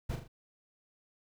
brown noise with echo, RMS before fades -34 dBFS, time 0.09-0.16 s, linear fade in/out 10 ms, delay 40 ms, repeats 3, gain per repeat -6 dB, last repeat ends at 0.28 s, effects none

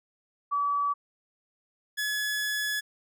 sine / sawtooth tone pair in turn, 1146 / 1700.4 Hz, D6 / G#6, -43 / +40 cents, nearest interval perfect fifth, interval 683 cents, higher second, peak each -24 / -24 dBFS, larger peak neither, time 0.51-0.94 / 1.97-2.81 s, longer second, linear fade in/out 20 ms, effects none

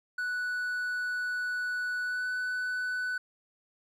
triangle tone with pitch glide, 1480 to 1495.5 Hz, F#6 to F#6, 0 to +18 cents, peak -28 dBFS, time 0.18-3.18 s, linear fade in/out 5 ms, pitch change +18 cents, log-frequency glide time 2.04-2.27 s, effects none

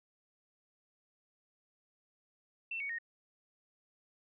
sine tone with pitch steps, 2687 / 2234 / 1856.6 Hz, E7 / C#7 / A#6, +33 / +13 / -7 cents, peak -36 dBFS, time 2.71-2.986 s, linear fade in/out 5 ms, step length 92 ms, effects none

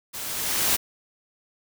white noise with level ramp, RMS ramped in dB -35 to -20 dBFS, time 0.13-0.77 s, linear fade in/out 20 ms, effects none

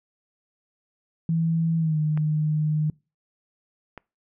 sine tone with pitch glide, 164.1 to 153.11 Hz, E3 to D#3, -8 to -28 cents, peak -20 dBFS, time 1.29-2.9 s, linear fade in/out 2 ms, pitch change -120 cents, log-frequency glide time 1.78-1.98 s
clicks, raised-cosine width 0.5 ms, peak -23 dBFS, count 2, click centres 2.175 / 3.977 s
effects noise-tail reverb RT60 0.3 s tail -25 dB re dry

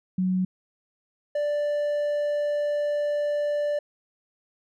sine / triangle tone pair in turn, 185 / 587.3 Hz, F#3 / D5, 0 / 0 cents, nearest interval octave + minor sixth, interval 2000 cents, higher second, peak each -21 dBFS, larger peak neither, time 0.18-0.45 / 1.35-3.79 s, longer second, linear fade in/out 5 ms, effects none

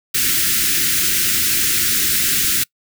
white band-stop noise, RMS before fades -17 dBFS, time 0.14-2.64 s, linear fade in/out 10 ms, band 390 to 1400 Hz, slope 48 dB/octave, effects noise-tail reverb RT60 0.1 s tail -25 dB re dry

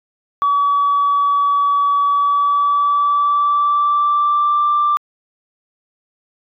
sine tone with pitch glide, 1140 to 1179.5 Hz, C#6 to D6, +48 to +7 cents, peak -11 dBFS, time 0.42-4.97 s, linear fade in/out 0 ms, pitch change +59 cents, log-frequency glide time 2.03-4.69 s, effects tanh soft clip ceiling -8 dBFS

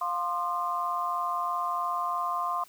sine tone cluster, 705 / 1050 / 1213 Hz, F5 / C6 / D#6, +16 / +6 / -44 cents, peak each -34 / -29 / -33 dBFS, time 0.01-2.64 s, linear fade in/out 5 ms, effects white hiss -56 dBFS RMS until 2.68 s

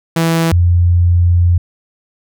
sawtooth / sine tone pair in turn, 164.81 / 87.31 Hz, E3 / F2, 0 / 0 cents, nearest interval major seventh, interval 1100 cents, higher first, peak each -7 dBFS, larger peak neither, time 0.16-0.52 / 0.52-1.58 s, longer second, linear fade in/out 5 ms, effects none

